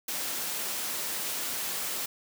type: high-pass noise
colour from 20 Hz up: white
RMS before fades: -33 dBFS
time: 0.08-2.06 s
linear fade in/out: 5 ms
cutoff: 160 Hz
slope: 12 dB/octave
effects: none